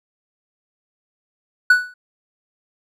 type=tone with exponential decay; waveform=triangle; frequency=1480 Hz; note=F#6; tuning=in tune; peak=-4 dBFS; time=1.7-1.94 s; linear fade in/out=5 ms; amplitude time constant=52 ms; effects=none